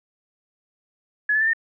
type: tone with pitch steps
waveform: sine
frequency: 1697 / 1736.7 / 1777.3 / 1818.8 Hz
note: G#6 / A6 / A6 / A#6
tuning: +37 / -23 / +17 / -43 cents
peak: -17 dBFS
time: 1.29-1.534 s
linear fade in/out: 5 ms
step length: 61 ms
effects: none